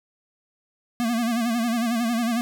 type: tone with vibrato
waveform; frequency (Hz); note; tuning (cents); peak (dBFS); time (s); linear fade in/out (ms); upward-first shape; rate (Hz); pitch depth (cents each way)
square; 233.1; A#3; 0; -22; 1-2.41; 0; sine; 11; 81
effects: none